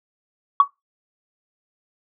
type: tone with exponential decay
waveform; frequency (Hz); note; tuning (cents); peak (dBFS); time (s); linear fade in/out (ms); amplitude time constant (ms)
sine; 1125; C#6; +25; -4; 0.6-0.68; 2; 16
effects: noise-tail reverb RT60 0.2 s tail -19 dB re dry + tanh soft clip ceiling -2 dBFS